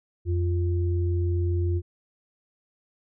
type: tone pair together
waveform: sine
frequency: 87.3 / 349.2 Hz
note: F2 / F4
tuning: 0 / 0 cents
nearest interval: 2 octaves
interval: 2400 cents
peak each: -22 / -31 dBFS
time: 0.25-1.82 s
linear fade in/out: 50 ms
effects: none